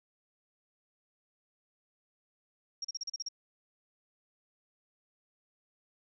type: tone bursts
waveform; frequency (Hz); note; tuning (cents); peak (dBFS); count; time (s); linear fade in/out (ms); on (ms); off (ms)
sine; 5588; F8; 0; -34; 8; 2.82-3.287; 5; 26; 37
effects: none